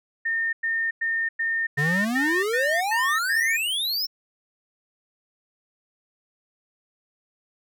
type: tone bursts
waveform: sine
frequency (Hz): 1821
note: A#6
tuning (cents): -41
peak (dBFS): -22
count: 9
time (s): 0.25-3.57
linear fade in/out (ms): 10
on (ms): 280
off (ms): 100
type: exponential sweep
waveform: square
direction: up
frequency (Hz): 138.59 to 5470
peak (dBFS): -24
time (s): 1.77-4.07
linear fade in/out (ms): 20
effects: none